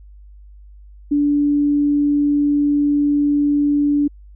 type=tone; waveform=sine; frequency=290 Hz; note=D4; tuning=22 cents flat; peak=-13 dBFS; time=1.11-4.08 s; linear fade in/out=10 ms; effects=added 50 Hz sine -39 dBFS peak until 4.35 s